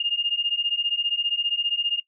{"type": "beating tone pair", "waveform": "sine", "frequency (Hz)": [2820, 2835], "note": ["F7", "F7"], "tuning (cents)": [16, 25], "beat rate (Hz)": 15, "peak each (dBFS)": -25, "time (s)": [0, 2], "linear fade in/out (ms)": 5, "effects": ["noise-tail reverb RT60 0.1 s tail -20 dB re dry"]}